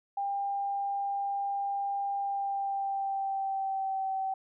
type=tone with pitch glide; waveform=sine; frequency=798 to 768.6 Hz; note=G5 to G5; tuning=+31 to -34 cents; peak=-29 dBFS; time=0.17-4.34 s; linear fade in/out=5 ms; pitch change=-65 cents; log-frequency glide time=2.17-4.12 s; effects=none